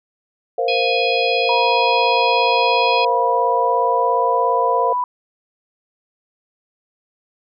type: chord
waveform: sine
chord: Bb suspended second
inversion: none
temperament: equal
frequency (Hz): 466.2 / 523.3 / 698.5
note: Bb4 / C5 / F5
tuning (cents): 0 / 0 / 0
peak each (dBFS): -21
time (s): 0.58-4.93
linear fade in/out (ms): 5
type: harmonic tone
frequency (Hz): 830.6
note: G#5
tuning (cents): 0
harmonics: 3 / 4 / 5 / 6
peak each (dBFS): -21 / -25 / -28 / -30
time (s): 0.68-3.05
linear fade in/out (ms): 5
type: tone with pitch glide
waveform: sine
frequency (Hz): 958 to 989.5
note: A#5 to B5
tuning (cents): +47 to +3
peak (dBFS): -17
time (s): 1.49-5.04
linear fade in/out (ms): 2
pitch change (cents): +56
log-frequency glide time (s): 1.77-4.51
effects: none